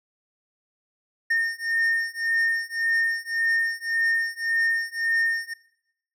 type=beating tone pair; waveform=triangle; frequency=1827 / 1828.8 Hz; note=A#6 / A#6; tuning=-35 / -34 cents; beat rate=1.8 Hz; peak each=-23 dBFS; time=1.3-5.54 s; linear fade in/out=10 ms; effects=noise-tail reverb RT60 0.8 s tail -19 dB re dry